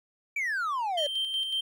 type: exponential sweep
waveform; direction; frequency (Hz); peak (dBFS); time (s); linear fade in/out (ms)
triangle; down; 2372 to 560; -25; 0.36-1.07; 5
type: tone with tremolo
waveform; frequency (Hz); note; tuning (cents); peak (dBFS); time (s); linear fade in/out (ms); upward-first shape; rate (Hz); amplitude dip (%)
triangle; 3136; G7; 0; -24; 0.97-1.61; 10; square; 5.4; 45
effects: tanh soft clip ceiling -20 dBFS